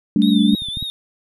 sine chord, G suspended second, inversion none, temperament equal with one note detuned, 196 / 220 / 288.6 Hz, G3 / A3 / D4, 0 / 0 / -30 cents, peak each -16 / -15 / -17 dBFS, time 0.16-0.55 s, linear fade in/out 2 ms
triangle tone with vibrato, 3630 Hz, A#7, 47 cents flat, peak -23 dBFS, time 0.22-0.9 s, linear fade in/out 0 ms, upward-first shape triangle, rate 3.7 Hz, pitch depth 91 cents each way
clicks, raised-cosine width 5 ms, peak -24 / -23 / -24 / -17 / -17 dBFS, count 5, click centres 0.534 / 0.621 / 0.686 / 0.772 / 0.826 s
effects none

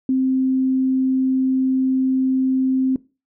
sine tone, 261.6 Hz, C4, in tune, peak -15 dBFS, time 0.09-2.96 s, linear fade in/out 2 ms, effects noise-tail reverb RT60 0.3 s tail -20 dB re dry

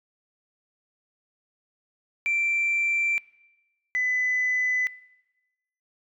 sine tone pair in turn, 2349 / 2004 Hz, D7 / B6, 0 / +25 cents, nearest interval minor third, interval 275 cents, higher first, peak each -21 dBFS, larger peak neither, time 2.26-3.18 / 3.95-4.87 s, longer neither, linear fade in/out 0 ms, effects noise-tail reverb RT60 1.0 s tail -21 dB re dry + tanh soft clip ceiling -18 dBFS

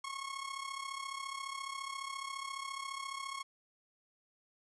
sawtooth tone with amplitude modulation, 1092 Hz, C#6, 26 cents flat, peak -33 dBFS, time 0.04-3.43 s, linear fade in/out 5 ms, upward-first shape sine, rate 34.5 Hz, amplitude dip 70%, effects resampled to 24000 Hz

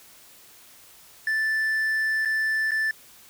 triangle tone with dropouts, 1760 Hz, A6, in tune, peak -20 dBFS, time 1.27-2.91 s, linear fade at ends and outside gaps 2 ms, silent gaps 2.25-2.256 / 2.709-2.717 s, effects white hiss -51 dBFS RMS until 3.29 s

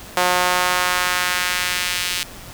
sawtooth tone with high-pass filter sweep, 180 Hz, F#3, 47 cents flat, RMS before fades -20 dBFS, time 0.17-2.23 s, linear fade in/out 0 ms, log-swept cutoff 700 to 2900 Hz, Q 1.1, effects pink hiss -38 dBFS RMS until 2.53 s

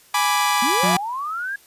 sawtooth chord, G# diminished, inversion none, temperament equal, 830.6 / 987.8 / 1174.7 Hz, G#5 / B5 / D6, 0 / 0 / 0 cents, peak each -18 dBFS, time 0.14-0.97 s, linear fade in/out 5 ms
sine linear sweep, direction up, 217.8 to 1661.2 Hz, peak -24 dBFS, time 0.62-1.56 s, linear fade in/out 5 ms
35% pulse tone, 180 Hz, F#3, 47 cents flat, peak -19 dBFS, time 0.83-0.97 s, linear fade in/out 5 ms
effects white hiss -52 dBFS RMS until 1.66 s + resampled to 32000 Hz

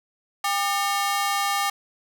sawtooth ring-modulated tone, 1001 Hz, B5, 23 cents sharp, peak -15 dBFS, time 0.44-1.7 s, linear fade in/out 5 ms, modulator 201 Hz, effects none

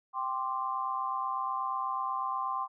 sine chord, G suspended fourth, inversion none, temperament equal, 784 / 1046.5 / 1174.7 Hz, G5 / C6 / D6, 0 / 0 / 0 cents, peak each -37 / -32 / -37 dBFS, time 0.13-2.68 s, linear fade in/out 50 ms, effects none

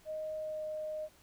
sine tone with pitch glide, 622.3 to 617.6 Hz, D#5 to D#5, 0 to -13 cents, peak -36 dBFS, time 0.05-1.09 s, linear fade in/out 50 ms, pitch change -13 cents, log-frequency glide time 0.37-0.6 s, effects pink hiss -63 dBFS RMS until 1.22 s

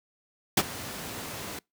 pink noise with ADSR envelope, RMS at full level -18 dBFS, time 0.57-1.59 s, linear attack 6 ms, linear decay 44 ms, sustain -19 dB, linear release 3 ms, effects noise-tail reverb RT60 0.2 s tail -26 dB re dry + high-pass 100 Hz 12 dB/octave

